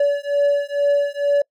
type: beating tone pair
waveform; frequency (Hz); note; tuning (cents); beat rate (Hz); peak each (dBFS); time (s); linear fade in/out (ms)
triangle; 571 / 573.2; D5 / D5; -49 / -42; 2.2; -17; 0-1.42; 5
effects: noise-tail reverb RT60 0.1 s tail -26 dB re dry